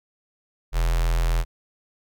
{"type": "tone with notch filter", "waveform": "square", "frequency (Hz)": 41.82, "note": "E1", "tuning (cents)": 26, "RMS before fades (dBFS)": -21, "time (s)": [0.72, 1.45], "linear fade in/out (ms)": 50, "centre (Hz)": 240, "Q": 0.55, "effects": []}